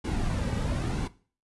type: noise with flanger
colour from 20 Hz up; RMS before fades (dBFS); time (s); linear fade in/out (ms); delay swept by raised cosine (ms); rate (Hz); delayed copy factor
brown; -29; 0.04-1.08; 10; 1.6 to 2.9; 1; -0.55
effects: noise-tail reverb RT60 0.4 s tail -18 dB re dry + resampled to 24000 Hz